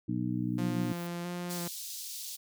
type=harmonic tone; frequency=61 Hz; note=B1; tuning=21 cents flat; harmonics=2 / 3 / 4 / 5; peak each=-35 / -35 / -35 / -35 dBFS; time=0.08-0.93 s; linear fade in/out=10 ms
type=noise with exponential growth; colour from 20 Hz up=violet; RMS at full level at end=-49 dBFS; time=0.1-1.07 s; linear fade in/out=1 ms; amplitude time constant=210 ms
type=tone with vibrato; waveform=sawtooth; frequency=174.61 Hz; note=F3; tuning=in tune; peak=-31 dBFS; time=0.58-1.68 s; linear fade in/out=5 ms; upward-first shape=square; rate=1.5 Hz; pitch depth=16 cents each way
type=high-pass noise; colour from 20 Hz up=pink; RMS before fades=-41 dBFS; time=1.49-2.37 s; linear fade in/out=20 ms; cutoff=4000 Hz; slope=24 dB/octave
effects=none